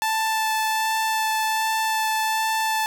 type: tone with vibrato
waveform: sawtooth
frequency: 879 Hz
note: A5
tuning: 2 cents flat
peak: -17 dBFS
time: 0.02-2.86 s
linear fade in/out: 0 ms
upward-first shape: sine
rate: 1.3 Hz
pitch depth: 8 cents each way
effects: none